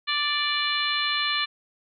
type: harmonic tone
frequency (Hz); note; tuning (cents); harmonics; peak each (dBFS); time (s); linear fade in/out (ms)
587.3; D5; 0; 2 / 3 / 4 / 5 / 6 / 7; -30 / -30 / -30 / -30 / -30 / -30; 0.07-1.46; 20
effects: none